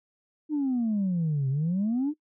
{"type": "exponential two-way sweep", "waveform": "sine", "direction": "down then up", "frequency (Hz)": [311.1, 130.81, 311.1], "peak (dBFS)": -22, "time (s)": [0.49, 2.14], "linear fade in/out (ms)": 50, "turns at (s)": 1.49, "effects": ["noise-tail reverb RT60 0.1 s tail -21 dB re dry", "tanh soft clip ceiling -21 dBFS"]}